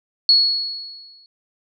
sine tone with exponential decay, 4359 Hz, C#8, 30 cents flat, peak -8 dBFS, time 0.29-1.26 s, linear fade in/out 1 ms, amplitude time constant 210 ms, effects none

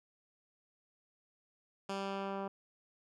10% pulse tone with low-pass filter sweep, 196 Hz, G3, in tune, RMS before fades -39 dBFS, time 1.89-2.48 s, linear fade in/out 5 ms, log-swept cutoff 7100 to 1200 Hz, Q 0.75, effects none

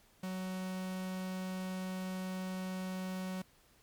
45% pulse tone, 186.2 Hz, F#3, 11 cents sharp, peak -37 dBFS, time 0.23-3.42 s, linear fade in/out 5 ms, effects pink hiss -66 dBFS RMS until 3.82 s + MP3 96 kbps

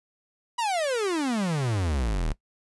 45% pulse exponential sweep, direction down, 987.8 to 34.65 Hz, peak -24 dBFS, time 0.58-2.33 s, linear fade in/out 10 ms, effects noise-tail reverb RT60 0.1 s tail -19 dB re dry + resampled to 24000 Hz

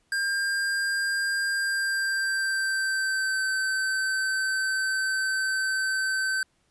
square tone with pitch glide, 1600 to 1541 Hz, G6 to G6, +35 to -30 cents, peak -25 dBFS, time 0.12-6.43 s, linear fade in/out 2 ms, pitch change -65 cents, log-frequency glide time 1.5-3.44 s, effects pink hiss -69 dBFS RMS until 6.7 s + resampled to 24000 Hz

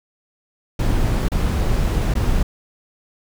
brown noise with dropouts, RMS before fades -18 dBFS, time 0.79-2.43 s, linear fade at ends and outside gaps 5 ms, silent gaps 1.285-1.317 / 2.14-2.152 s, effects none

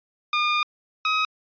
20% pulse tone pair in turn, 1212 / 1266.5 Hz, D#6 / D#6, -46 / +30 cents, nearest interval minor second, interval 76 cents, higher second, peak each -15 dBFS, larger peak neither, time 0.33-0.63 / 1.05-1.25 s, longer first, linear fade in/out 2 ms, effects resampled to 11025 Hz

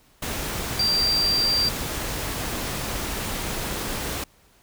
sine tone in noise, 4713 Hz, D8, 5 cents sharp, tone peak -19 dBFS, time 0.79-1.69 s, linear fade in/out 5 ms, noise pink, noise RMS -29 dBFS, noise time 0.22-4.24 s, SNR +7 dB, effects pink hiss -58 dBFS RMS until 4.62 s

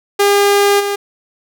sawtooth tone with level steps, 404 Hz, G#4, 48 cents flat, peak -5 / -12 dBFS, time 0.19-0.96 s, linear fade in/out 10 ms, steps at 0.79 s, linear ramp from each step 20 ms, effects none

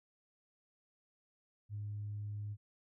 sine tone, 103.83 Hz, G#2, in tune, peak -38 dBFS, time 1.69-2.57 s, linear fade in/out 50 ms, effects tanh soft clip ceiling -34 dBFS

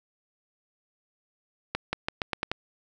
accelerating click train, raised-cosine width 0.3 ms, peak -11 dBFS, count 7, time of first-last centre 1.75-2.516 s, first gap 180 ms, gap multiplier 0.86, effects none

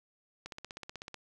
click train, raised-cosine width 0.2 ms, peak -25 dBFS, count 12, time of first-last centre 0.46-1.143 s, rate 16.1 Hz, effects none

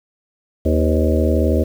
harmonic tone with a mistuned harmonic, 78.2 Hz, D#2, 9 cents sharp, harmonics 1 / 3 / 4 / 5 / 6 / 7 / 8, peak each -16 / -21 / -22 / -23 / -24 / -24 / -25 dBFS, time 0.65-1.64 s, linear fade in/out 10 ms, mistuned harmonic 6, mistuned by +91 cents, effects 7-bit

